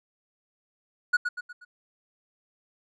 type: tone with echo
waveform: triangle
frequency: 1459 Hz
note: F#6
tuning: 25 cents flat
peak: -16 dBFS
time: 1.13-1.17 s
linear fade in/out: 10 ms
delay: 120 ms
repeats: 4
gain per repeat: -7 dB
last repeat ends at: 1.65 s
effects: resampled to 24000 Hz